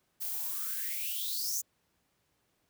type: noise with high-pass filter sweep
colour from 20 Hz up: violet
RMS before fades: -35 dBFS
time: 0.2-1.62 s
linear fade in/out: 20 ms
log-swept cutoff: 610 to 6700 Hz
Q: 9.9
effects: pink hiss -75 dBFS RMS until 2.69 s + high-pass 60 Hz 12 dB/octave